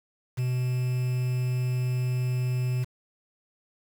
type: tone with quantisation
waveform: triangle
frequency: 125.6 Hz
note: B2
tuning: 30 cents sharp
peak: -22 dBFS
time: 0.37-2.85 s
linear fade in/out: 20 ms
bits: 7
effects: none